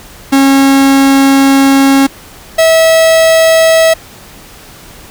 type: tone pair in turn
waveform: 45% pulse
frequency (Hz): 272.8 / 648.8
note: C#4 / E5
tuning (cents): -28 / -28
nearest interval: octave + minor third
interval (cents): 1500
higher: second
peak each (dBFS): -4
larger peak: neither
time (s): 0.32-2.07 / 2.58-3.94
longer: first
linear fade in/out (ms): 10
effects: pink hiss -34 dBFS RMS until 5.1 s